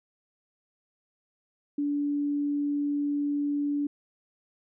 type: tone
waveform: sine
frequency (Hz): 288.9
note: D4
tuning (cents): -28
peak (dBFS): -25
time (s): 1.78-3.87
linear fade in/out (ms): 5
effects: none